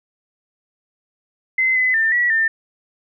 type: tone with pitch steps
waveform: sine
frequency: 2056 / 2021 / 1794 / 1935 / 1798 Hz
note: C7 / B6 / A6 / B6 / A6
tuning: -31 / +39 / +33 / -36 / +37 cents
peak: -14 dBFS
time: 1.58-2.48 s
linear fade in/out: 5 ms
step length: 180 ms
effects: none